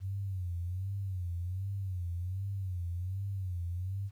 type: tone with vibrato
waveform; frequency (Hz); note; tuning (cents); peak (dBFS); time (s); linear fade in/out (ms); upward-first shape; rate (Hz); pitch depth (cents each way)
sine; 92.5; F#2; 0; -33; 0-4.11; 50; sine; 1.3; 120
effects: 11-bit